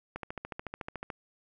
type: click train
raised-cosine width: 0.5 ms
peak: -22 dBFS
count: 14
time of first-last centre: 0.16-1.102 s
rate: 13.8 Hz
effects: none